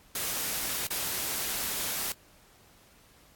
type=noise with dropouts; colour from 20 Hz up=white; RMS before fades=-32 dBFS; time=0.15-2.12 s; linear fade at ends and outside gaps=2 ms; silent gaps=0.87-0.905 s; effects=pink hiss -59 dBFS RMS until 3.35 s + AAC 64 kbps